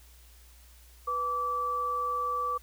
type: tone pair together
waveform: sine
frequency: 493.9 / 1158.5 Hz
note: B4 / D6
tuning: 0 / -24 cents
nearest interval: octave + minor third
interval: 1476 cents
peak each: -38 / -28 dBFS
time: 1.07-2.58 s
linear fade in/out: 10 ms
effects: added 60 Hz sine -53 dBFS peak until 2.62 s + white hiss -59 dBFS RMS until 2.62 s